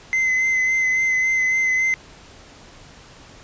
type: tone with vibrato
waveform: triangle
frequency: 2053 Hz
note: C7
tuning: 33 cents flat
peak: -15 dBFS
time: 0.13-1.94 s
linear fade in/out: 0 ms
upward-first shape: sine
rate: 3.6 Hz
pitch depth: 20 cents each way
effects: pink hiss -45 dBFS RMS until 3.43 s + resampled to 16000 Hz